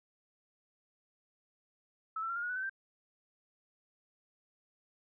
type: tone with pitch steps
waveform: sine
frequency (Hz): 1303 / 1338.1 / 1374.1 / 1411.1 / 1449.1 / 1488.1 / 1528.2 / 1569.4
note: E6 / E6 / F6 / F6 / F#6 / F#6 / G6 / G6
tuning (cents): -20 / +26 / -29 / +17 / -37 / +9 / -44 / +2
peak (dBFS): -34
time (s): 2.16-2.696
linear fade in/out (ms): 5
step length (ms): 67
effects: none